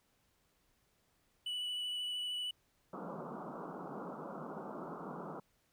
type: tone with vibrato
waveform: triangle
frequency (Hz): 2960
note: F#7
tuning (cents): 0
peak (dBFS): -35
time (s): 1.46-2.51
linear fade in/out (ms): 5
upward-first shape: sine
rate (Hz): 13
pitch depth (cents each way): 14
type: band-pass noise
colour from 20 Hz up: pink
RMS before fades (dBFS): -45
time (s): 2.93-5.4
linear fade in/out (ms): 5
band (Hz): 150 to 1400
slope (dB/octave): 96
effects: pink hiss -75 dBFS RMS until 5.72 s